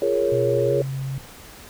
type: chord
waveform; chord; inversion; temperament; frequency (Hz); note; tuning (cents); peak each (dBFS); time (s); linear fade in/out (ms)
sine; Bb minor seventh; second; equal; 349.2 / 415.3 / 466.2 / 554.4; F4 / Ab4 / Bb4 / Db5; 0 / 0 / 0 / 0; -27 / -22 / -25 / -22; 0.02-0.82; 2
type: tone with pitch glide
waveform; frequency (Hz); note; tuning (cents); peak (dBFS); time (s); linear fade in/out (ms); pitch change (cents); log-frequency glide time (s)
sine; 123.47 to 134.64; B2 to C3; 0 to +50; -25; 0.32-1.18; 0; +150; 0.67-0.73
effects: pink hiss -43 dBFS RMS until 1.69 s